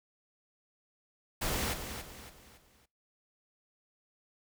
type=noise with echo; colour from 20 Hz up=pink; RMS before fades=-33 dBFS; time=1.41-1.74 s; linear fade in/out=10 ms; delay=280 ms; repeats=4; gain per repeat=-8 dB; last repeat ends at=2.86 s; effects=noise-tail reverb RT60 0.3 s tail -23 dB re dry